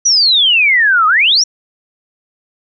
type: exponential two-way sweep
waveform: sine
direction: down then up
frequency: 6000 to 1223 to 6000 Hz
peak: -7 dBFS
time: 0.05-1.44 s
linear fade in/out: 10 ms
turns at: 1.07 s
effects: none